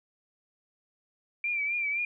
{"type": "tone with vibrato", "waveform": "sine", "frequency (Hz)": 2349, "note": "D7", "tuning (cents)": 0, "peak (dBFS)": -27, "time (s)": [1.44, 2.05], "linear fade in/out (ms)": 2, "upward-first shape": "triangle", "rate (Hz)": 3.9, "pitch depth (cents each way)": 69, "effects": []}